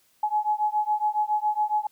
sine beating tone pair, 843 / 850.2 Hz, G#5 / G#5, +26 / +40 cents, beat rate 7.2 Hz, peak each -25 dBFS, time 0.23-1.87 s, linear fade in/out 5 ms, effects white hiss -64 dBFS RMS until 1.91 s

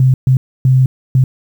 sine tone bursts at uneven times, 130 Hz, C3, 11 cents flat, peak -6 dBFS, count 4, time 0-0.14 / 0.27-0.37 / 0.65-0.86 / 1.15-1.24 s, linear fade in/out 2 ms, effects 7-bit

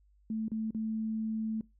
sine tone with dropouts, 220 Hz, A3, in tune, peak -31 dBFS, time 0.3-1.61 s, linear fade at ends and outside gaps 2 ms, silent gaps 0.482-0.517 / 0.707-0.747 s, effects noise-tail reverb RT60 0.2 s tail -21 dB re dry + added 50 Hz sine -62 dBFS peak until 1.79 s

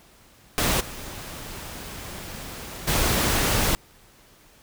pink noise with level steps, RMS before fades -22 / -37 / -22 dBFS, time 0.58-3.75 s, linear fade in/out 0 ms, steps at 0.8 / 2.87 s, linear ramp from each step 10 ms, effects pink hiss -54 dBFS RMS until 4.62 s

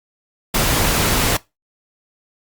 pink noise, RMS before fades -17 dBFS, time 0.54-1.37 s, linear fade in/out 5 ms, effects noise-tail reverb RT60 0.2 s tail -20 dB re dry + Opus 48 kbps

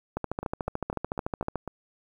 two click trains, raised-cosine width 1 ms, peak -15 / -20 dBFS, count 20 / 6, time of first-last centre 0.17-1.557 / 0.43-1.677 s, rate 13.7 / 4.01 Hz, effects 9-bit

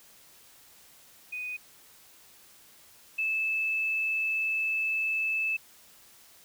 sine tone pair in turn, 2489 / 2621 Hz, D#7 / E7, 0 / -11 cents, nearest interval minor second, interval 89 cents, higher second, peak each -33 / -26 dBFS, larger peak second, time 1.32-1.57 / 3.18-5.57 s, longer second, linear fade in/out 10 ms, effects white hiss -56 dBFS RMS until 6.44 s

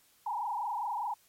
sine tone with frequency modulation, 896 Hz, A5, 31 cents sharp, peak -31 dBFS, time 0.26-1.14 s, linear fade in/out 5 ms, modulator 24.9 Hz, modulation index 3.5, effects white hiss -65 dBFS RMS until 1.28 s + MP3 64 kbps

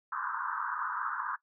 pink band-pass noise, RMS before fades -35 dBFS, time 0.12-1.36 s, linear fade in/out 5 ms, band 930 to 1600 Hz, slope 96 dB/octave, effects noise-tail reverb RT60 0.1 s tail -18 dB re dry

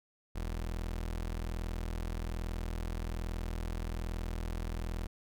30% pulse tone, 41.2 Hz, E1, in tune, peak -32 dBFS, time 0.35-5.07 s, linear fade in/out 10 ms, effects none

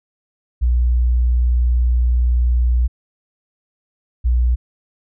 sine tone pair in turn, 60.6 / 60.6 Hz, B1 / B1, -32 / -32 cents, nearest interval unison, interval 0 cents, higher neither, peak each -12 dBFS, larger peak neither, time 0.61-2.88 / 4.24-4.56 s, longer first, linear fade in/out 20 ms, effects none

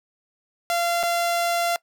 sawtooth tone with dropouts, 688 Hz, F5, 26 cents flat, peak -17 dBFS, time 0.7-1.76 s, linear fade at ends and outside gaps 0 ms, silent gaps 1.03-1.035 s, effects noise-tail reverb RT60 0.1 s tail -21 dB re dry

